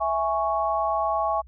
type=chord; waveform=sine; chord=C# minor; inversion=first; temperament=equal; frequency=659.3 / 830.6 / 1108.7 Hz; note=E5 / G#5 / C#6; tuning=0 / 0 / 0 cents; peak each=-26 dBFS; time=0-1.42 s; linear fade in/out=20 ms; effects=added 62 Hz sine -45 dBFS peak until 1.47 s